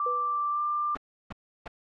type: tone with pitch glide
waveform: sine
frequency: 1174.7 to 1189 Hz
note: D6 to D6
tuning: 0 to +21 cents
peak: -25 dBFS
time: 0-0.95 s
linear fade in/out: 2 ms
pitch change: +21 cents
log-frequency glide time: 0.51-0.61 s
type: tone with exponential decay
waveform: sine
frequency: 492.8 Hz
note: B4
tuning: 4 cents flat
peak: -29 dBFS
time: 0.06-0.52 s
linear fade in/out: 5 ms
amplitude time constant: 100 ms
type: noise bursts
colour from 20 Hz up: pink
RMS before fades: -36 dBFS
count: 3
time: 0.95-1.679 s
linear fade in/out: 5 ms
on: 23 ms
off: 330 ms
effects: low-pass 2000 Hz 12 dB/octave